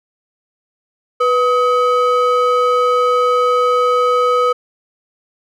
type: ring-modulated tone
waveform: triangle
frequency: 880 Hz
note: A5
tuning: in tune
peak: -6 dBFS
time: 1.2-4.53 s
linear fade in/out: 10 ms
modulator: 387 Hz
effects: none